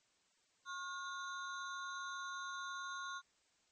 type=ring-modulated tone; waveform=square; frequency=1256 Hz; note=D#6; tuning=16 cents sharp; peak=-40 dBFS; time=0.65-3.22 s; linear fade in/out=50 ms; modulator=169 Hz; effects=white hiss -75 dBFS RMS until 3.71 s + MP3 32 kbps